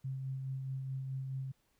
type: tone with tremolo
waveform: sine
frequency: 133.1 Hz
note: C3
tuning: 30 cents sharp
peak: -35 dBFS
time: 0.04-1.52 s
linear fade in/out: 10 ms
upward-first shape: sine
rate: 4.7 Hz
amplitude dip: 30%
effects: pink hiss -75 dBFS RMS until 1.79 s